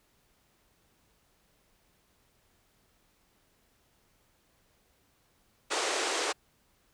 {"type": "band-pass noise", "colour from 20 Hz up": "pink", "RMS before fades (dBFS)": -31, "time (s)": [5.7, 6.33], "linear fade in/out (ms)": 20, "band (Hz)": [340, 8800], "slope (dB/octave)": 48, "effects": ["pink hiss -69 dBFS RMS until 6.93 s"]}